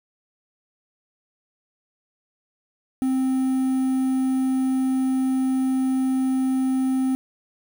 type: tone with quantisation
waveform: triangle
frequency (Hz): 261.6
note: C4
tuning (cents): 0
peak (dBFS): -17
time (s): 3.02-7.15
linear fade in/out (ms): 0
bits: 7
effects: none